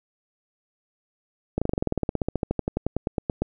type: slowing click train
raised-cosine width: 2 ms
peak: -10 dBFS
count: 27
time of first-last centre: 1.58-3.42 s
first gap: 36 ms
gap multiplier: 1.05
effects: none